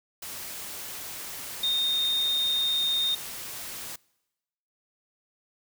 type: tone in noise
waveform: sine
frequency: 3673 Hz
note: A#7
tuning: 26 cents flat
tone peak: -23 dBFS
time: 1.63-3.15 s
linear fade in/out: 5 ms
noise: white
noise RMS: -38 dBFS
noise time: 0.22-3.96 s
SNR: +12 dB
effects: noise-tail reverb RT60 1.0 s tail -25 dB re dry

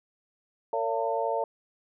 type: tone cluster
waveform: sine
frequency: 455.7 / 567 / 682 / 901 Hz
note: A#4 / C#5 / F5 / A5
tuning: -39 / +39 / -41 / +41 cents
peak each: -31 dBFS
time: 0.73-1.44 s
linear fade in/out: 2 ms
effects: none

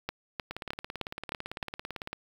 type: two click trains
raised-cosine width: 0.3 ms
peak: -16 / -20 dBFS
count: 6 / 30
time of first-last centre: 0.09-1.628 / 0.51-2.13 s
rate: 3.25 / 17.9 Hz
effects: 7-bit

